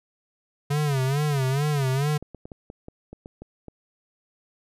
square tone with vibrato, 140.2 Hz, C#3, 20 cents sharp, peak -22 dBFS, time 0.7-2.18 s, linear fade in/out 10 ms, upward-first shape sine, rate 2.3 Hz, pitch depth 130 cents each way
clicks, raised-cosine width 2 ms, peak -26 dBFS, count 10, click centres 2.226 / 2.347 / 2.455 / 2.518 / 2.701 / 2.884 / 3.13 / 3.259 / 3.42 / 3.683 s
effects resampled to 32000 Hz

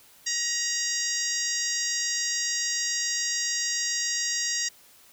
harmonic tone, 947 Hz, A#5, 27 cents sharp, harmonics 2 / 3 / 4 / 5 / 6 / 7 / 8, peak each -33 / -40 / -39 / -32 / -31 / -31 / -35 dBFS, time 0.26-4.69 s, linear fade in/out 10 ms, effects white hiss -55 dBFS RMS until 5.12 s

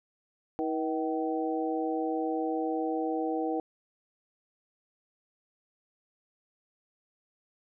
harmonic tone with a mistuned harmonic, 160 Hz, D#3, 49 cents sharp, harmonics 2 / 3 / 4 / 5, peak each -31 / -33 / -39 / -34 dBFS, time 0.59-3.6 s, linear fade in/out 0 ms, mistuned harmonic 5, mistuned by -72 cents, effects none

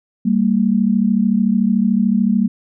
sine tone pair together, 196 / 229.6 Hz, G3 / A#3, 0 / -26 cents, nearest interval minor third, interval 274 cents, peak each -15 dBFS, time 0.25-2.48 s, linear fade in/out 10 ms, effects none

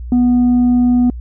sine tone, 245.7 Hz, B3, 9 cents flat, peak -6 dBFS, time 0.12-1.1 s, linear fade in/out 2 ms, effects tanh soft clip ceiling -8 dBFS + added 60 Hz sine -24 dBFS peak until 1.2 s

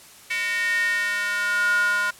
square tone with high-pass filter sweep, 205 Hz, G#3, 22 cents flat, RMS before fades -23 dBFS, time 0.3-2.11 s, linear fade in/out 10 ms, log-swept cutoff 2100 to 1300 Hz, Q 8.6, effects white hiss -47 dBFS RMS until 2.19 s + low-pass 12000 Hz 12 dB/octave

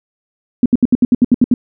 sine tone bursts, 244.6 Hz, B3, 16 cents flat, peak -5 dBFS, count 10, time 0.63-1.54 s, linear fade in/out 2 ms, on 28 ms, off 70 ms, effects none

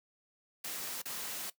white noise with dropouts, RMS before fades -40 dBFS, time 0.64-1.5 s, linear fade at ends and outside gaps 5 ms, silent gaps 1.019-1.055 s, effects noise-tail reverb RT60 0.1 s tail -17 dB re dry + high-pass 150 Hz 12 dB/octave

